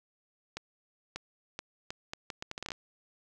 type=accelerating click train; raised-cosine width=0.2 ms; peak=-20 dBFS; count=14; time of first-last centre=0.57-2.719 s; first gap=590 ms; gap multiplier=0.73; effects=none